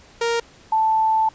sawtooth / sine tone pair in turn, 466.2 / 880.1 Hz, A#4 / A5, 0 / 0 cents, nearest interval major seventh, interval 1100 cents, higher second, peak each -15 dBFS, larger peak neither, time 0.21-0.4 / 0.72-1.29 s, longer second, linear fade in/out 5 ms, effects pink hiss -49 dBFS RMS until 1.34 s + resampled to 16000 Hz

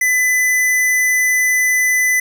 square tone, 2005 Hz, B6, 26 cents sharp, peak -13 dBFS, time 0.01-2.2 s, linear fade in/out 5 ms, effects none

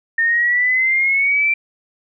sine exponential sweep, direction up, 1818 to 2357 Hz, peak -13 dBFS, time 0.18-1.54 s, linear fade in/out 5 ms, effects none

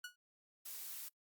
sawtooth tone with exponential decay, 1462 Hz, F#6, 21 cents flat, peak -38 dBFS, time 0.04-0.16 s, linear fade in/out 5 ms, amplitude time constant 26 ms
blue noise, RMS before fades -47 dBFS, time 0.65-1.09 s, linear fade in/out 10 ms
effects noise-tail reverb RT60 0.1 s tail -24 dB re dry + Opus 48 kbps

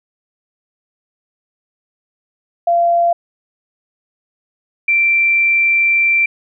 sine tone pair in turn, 687 / 2351 Hz, F5 / D7, -29 / +1 cents, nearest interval octave + major sixth, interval 2130 cents, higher second, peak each -10 / -10 dBFS, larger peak neither, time 2.67-3.13 / 4.88-6.26 s, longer second, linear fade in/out 5 ms, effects none

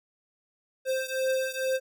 square beating tone pair, 523 / 525.2 Hz, C5 / C5, -1 / +6 cents, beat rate 2.2 Hz, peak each -29 / -31 dBFS, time 0.85-1.8 s, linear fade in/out 50 ms, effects none

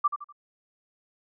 sine tone with echo, 1174.7 Hz, D6, in tune, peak -18 dBFS, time 0.04-0.08 s, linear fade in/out 10 ms, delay 82 ms, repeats 3, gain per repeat -9 dB, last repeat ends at 0.326 s, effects none

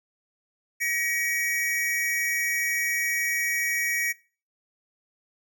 square tone pair together, 1903 / 2263 Hz, A#6 / C#7, +35 / +35 cents, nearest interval minor third, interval 300 cents, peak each -28 / -28 dBFS, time 0.8-4.13 s, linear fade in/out 20 ms, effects noise-tail reverb RT60 0.4 s tail -23 dB re dry

